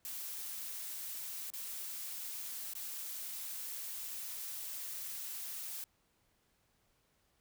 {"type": "noise with dropouts", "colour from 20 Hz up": "blue", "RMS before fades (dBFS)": -43, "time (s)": [0.05, 5.84], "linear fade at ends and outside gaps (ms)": 1, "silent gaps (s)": [[1.503, 1.536], [2.736, 2.752]], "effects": ["pink hiss -75 dBFS RMS until 7.4 s"]}